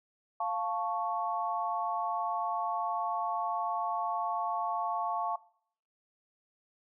sine chord, F augmented, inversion none, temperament equal, 698.5 / 880 / 1108.7 Hz, F5 / A5 / C#6, 0 / 0 / 0 cents, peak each -34 dBFS, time 0.4-5.36 s, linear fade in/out 5 ms, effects noise-tail reverb RT60 0.6 s tail -21 dB re dry

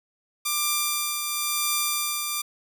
5% pulse tone with tremolo, 1187 Hz, D6, 18 cents sharp, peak -10 dBFS, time 0.45-2.42 s, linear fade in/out 10 ms, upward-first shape triangle, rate 0.97 Hz, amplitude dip 45%, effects none

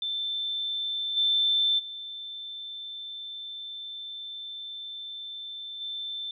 sine tone with level steps, 3546 Hz, A7, 13 cents sharp, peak -28 / -21 / -36 / -32 dBFS, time 0.02-6.31 s, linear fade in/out 2 ms, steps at 1.16 / 1.78 / 5.8 s, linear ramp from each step 20 ms, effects none

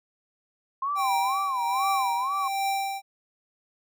sine tone with vibrato, 1046.5 Hz, C6, in tune, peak -25 dBFS, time 0.82-2.48 s, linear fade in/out 5 ms, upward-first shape sine, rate 2.1 Hz, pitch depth 190 cents each way
square tone with tremolo, 784 Hz, G5, in tune, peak -24 dBFS, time 0.95-3.02 s, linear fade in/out 50 ms, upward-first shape triangle, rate 1.3 Hz, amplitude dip 80%
effects none

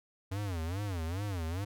square tone with vibrato, 91.2 Hz, F#2, 24 cents flat, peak -34 dBFS, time 0.31-1.65 s, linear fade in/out 10 ms, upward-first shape sine, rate 2.4 Hz, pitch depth 230 cents each way, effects none

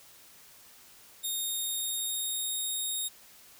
10% pulse tone with pitch glide, 3700 to 3724 Hz, A#7 to A#7, -14 to -2 cents, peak -24 dBFS, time 1.23-3.09 s, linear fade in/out 20 ms, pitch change +12 cents, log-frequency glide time 1.37-2.62 s, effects white hiss -55 dBFS RMS until 3.59 s

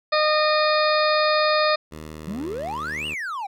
harmonic tone, 612 Hz, D#5, 29 cents flat, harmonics 1 / 2 / 3 / 4 / 6 / 7 / 8, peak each -20 / -22 / -27 / -29 / -30 / -29 / -30 dBFS, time 0.12-1.76 s, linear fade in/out 10 ms
10% pulse tone with pitch glide, 77.78 to 75.87 Hz, D#2 to D#2, 0 to -43 cents, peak -27 dBFS, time 1.91-3.15 s, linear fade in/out 20 ms, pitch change -43 cents, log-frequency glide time 2.15-2.92 s
triangle exponential two-way sweep, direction up then down, 172.3 to 2973 to 750 Hz, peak -25 dBFS, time 2.27-3.47 s, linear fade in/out 10 ms, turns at 3.07 s
effects none

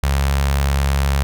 sawtooth tone with notch filter, 69.3 Hz, C#2, in tune, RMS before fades -17 dBFS, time 0.03-1.23 s, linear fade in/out 0 ms, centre 310 Hz, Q 0.61, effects none

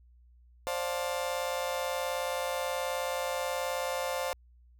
35% pulse chord, D minor seventh, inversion third, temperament just, 528.6 / 587.3 / 704.8 / 881 Hz, C5 / D5 / F5 / A5, +18 / 0 / +16 / +2 cents, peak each -32 / -36 / -36 / -38 dBFS, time 0.67-4.33 s, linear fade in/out 0 ms, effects added 60 Hz sine -56 dBFS peak until 4.79 s

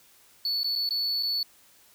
triangle tone with dropouts, 4442 Hz, C#8, 3 cents sharp, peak -24 dBFS, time 0.45-1.43 s, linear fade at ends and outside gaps 2 ms, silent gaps 0.633-0.643 / 0.754-0.759 / 0.891-0.907 / 1.227-1.231 s, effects white hiss -58 dBFS RMS until 1.94 s

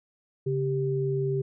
sine tone pair together, 138.59 / 392 Hz, C#3 / G4, 0 / 0 cents, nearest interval octave + tritone, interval 1800 cents, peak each -27 dBFS, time 0.46-1.42 s, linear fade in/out 10 ms, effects none

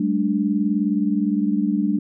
sine chord, G suspended second, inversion none, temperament equal with one note detuned, 196 / 215.5 / 293.7 Hz, G3 / A3 / D4, 0 / -36 / 0 cents, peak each -22 dBFS, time 0-1.99 s, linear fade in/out 5 ms, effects none

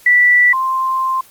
sine tone pair in turn, 1964 / 1048.2 Hz, B6 / C6, -10 / +3 cents, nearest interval major seventh, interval 1087 cents, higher first, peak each -7 / -14 dBFS, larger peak first, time 0.06-0.53 / 0.53-1.21 s, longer second, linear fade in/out 5 ms, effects white hiss -45 dBFS RMS until 1.3 s + Opus 48 kbps

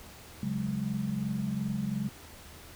sine chord, C# suspended fourth, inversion none, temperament equal, 138.59 / 185 / 207.7 Hz, C#3 / F#3 / G#3, 0 / 0 / 0 cents, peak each -35 / -35 / -32 dBFS, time 0.43-2.09 s, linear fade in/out 2 ms, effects added 78 Hz sine -55 dBFS peak until 2.75 s + pink hiss -50 dBFS RMS until 2.75 s

